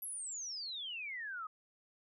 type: exponential sweep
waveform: sine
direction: down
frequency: 11700 to 1234 Hz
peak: -40 dBFS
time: 0.02-1.47 s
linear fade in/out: 5 ms
effects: none